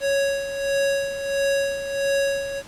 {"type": "tone with tremolo", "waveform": "square", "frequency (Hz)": 554.4, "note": "C#5", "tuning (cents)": 0, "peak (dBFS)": -19, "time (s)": [0, 2.63], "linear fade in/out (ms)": 50, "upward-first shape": "sine", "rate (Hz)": 1.5, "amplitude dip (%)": 65, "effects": ["pink hiss -44 dBFS RMS until 2.67 s", "low-pass 10000 Hz 12 dB/octave"]}